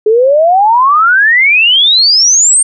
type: exponential sweep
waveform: sine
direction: up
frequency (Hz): 417.6 to 8870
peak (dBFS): -4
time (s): 0.06-2.63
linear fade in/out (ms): 5
effects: none